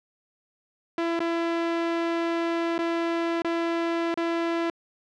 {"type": "tone with dropouts", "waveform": "sawtooth", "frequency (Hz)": 335.6, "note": "E4", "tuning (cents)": 31, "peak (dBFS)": -20, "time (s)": [0.98, 4.7], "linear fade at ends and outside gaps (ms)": 2, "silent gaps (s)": [[1.193, 1.203], [2.78, 2.789], [3.42, 3.446], [4.142, 4.174]], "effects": ["low-pass 3000 Hz 12 dB/octave"]}